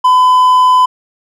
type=tone; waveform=triangle; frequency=1009 Hz; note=B5; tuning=37 cents sharp; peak=-3 dBFS; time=0.04-0.86 s; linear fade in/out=10 ms; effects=none